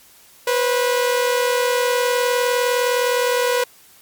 sawtooth tone pair together, 490 / 529.6 Hz, B4 / C5, -14 / +21 cents, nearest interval minor second, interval 135 cents, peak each -13 / -20 dBFS, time 0.47-3.64 s, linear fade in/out 5 ms, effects white hiss -49 dBFS RMS until 4.01 s + MP3 96 kbps

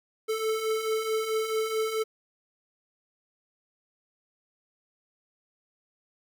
square beating tone pair, 436 / 440.6 Hz, A4 / A4, -16 / +2 cents, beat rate 4.6 Hz, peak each -34 / -28 dBFS, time 0.28-2.04 s, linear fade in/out 20 ms, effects none

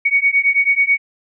sine beating tone pair, 2232 / 2241.2 Hz, C#7 / C#7, +11 / +18 cents, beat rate 9.2 Hz, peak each -15 dBFS, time 0.05-0.98 s, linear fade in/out 10 ms, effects none

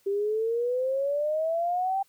sine exponential sweep, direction up, 392 to 790 Hz, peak -24 dBFS, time 0.06-2.03 s, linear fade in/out 10 ms, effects white hiss -65 dBFS RMS until 2.08 s

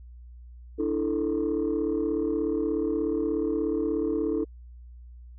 sine chord, D suspended second, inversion none, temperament just, 293.7 / 330.4 / 440.5 Hz, D4 / E4 / A4, 0 / +4 / +2 cents, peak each -28 / -27 / -27 dBFS, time 0.78-4.45 s, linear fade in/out 20 ms, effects tanh soft clip ceiling -19 dBFS + added 60 Hz sine -43 dBFS peak until 5.38 s

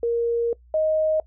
sine tone pair in turn, 468.4 / 625.2 Hz, A#4 / D#5, +8 / +8 cents, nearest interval perfect fourth, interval 500 cents, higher second, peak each -19 / -18 dBFS, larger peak second, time 0.03-0.53 / 0.74-1.2 s, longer first, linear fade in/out 2 ms, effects noise-tail reverb RT60 0.1 s tail -21 dB re dry + added 60 Hz sine -49 dBFS peak until 1.26 s

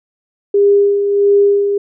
sine tone with tremolo, 403.6 Hz, G#4, 49 cents flat, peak -6 dBFS, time 0.54-1.78 s, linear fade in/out 5 ms, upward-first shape sine, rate 1.5 Hz, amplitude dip 50%, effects none

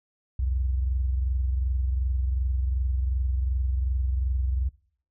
sine tone pair together, 63.7 / 86.39 Hz, C2 / F2, -46 / -18 cents, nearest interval perfect fourth, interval 528 cents, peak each -23 / -34 dBFS, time 0.39-4.69 s, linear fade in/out 5 ms, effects noise-tail reverb RT60 0.6 s tail -22 dB re dry

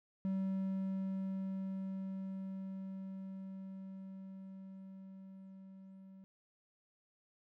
triangle tone with level ramp, 191.5 Hz, G3, 40 cents flat, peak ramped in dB -31 to -51 dBFS, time 0.25-6.24 s, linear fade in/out 0 ms, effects none

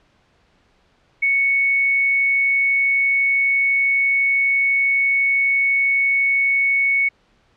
sine tone, 2217 Hz, C#7, in tune, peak -14 dBFS, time 1.22-7.09 s, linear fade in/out 10 ms, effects pink hiss -59 dBFS RMS until 7.56 s + low-pass 4000 Hz 12 dB/octave

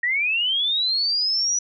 sine linear sweep, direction up, 1864.7 to 5920 Hz, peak -19 dBFS, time 0.03-1.59 s, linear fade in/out 5 ms, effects none

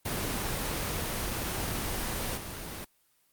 pink noise with level steps, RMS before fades -32 / -39 dBFS, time 0.05-2.85 s, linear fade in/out 10 ms, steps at 2.36 s, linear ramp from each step 20 ms, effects white hiss -69 dBFS RMS until 3.32 s + Opus 24 kbps

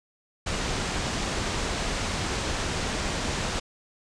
pink low-pass noise, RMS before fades -29 dBFS, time 0.46-3.6 s, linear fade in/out 10 ms, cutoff 8000 Hz, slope 24 dB/octave, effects resampled to 22050 Hz

